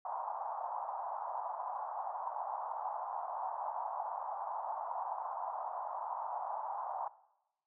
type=band-pass noise; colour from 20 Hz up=white; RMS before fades=-40 dBFS; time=0.05-7.08 s; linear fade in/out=2 ms; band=710 to 1000 Hz; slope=48 dB/octave; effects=noise-tail reverb RT60 0.9 s tail -19 dB re dry